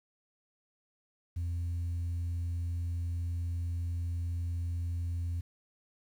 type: tone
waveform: sine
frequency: 85.9 Hz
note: F2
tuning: 28 cents flat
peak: -29 dBFS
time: 1.36-5.41 s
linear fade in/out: 10 ms
effects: tanh soft clip ceiling -30 dBFS + 10-bit